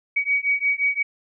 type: beating tone pair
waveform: sine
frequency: 2258 / 2263.7 Hz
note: C#7 / C#7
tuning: +31 / +36 cents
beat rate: 5.7 Hz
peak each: -22 dBFS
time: 0.16-1.03 s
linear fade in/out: 10 ms
effects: none